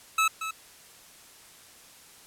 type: tone with echo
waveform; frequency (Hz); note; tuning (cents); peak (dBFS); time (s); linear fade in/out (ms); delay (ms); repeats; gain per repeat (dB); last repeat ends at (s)
25% pulse; 1300; E6; -24; -17; 0.18-0.28; 5; 230; 1; -10; 0.51
effects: white hiss -52 dBFS RMS until 2.26 s + low-pass 12000 Hz 12 dB/octave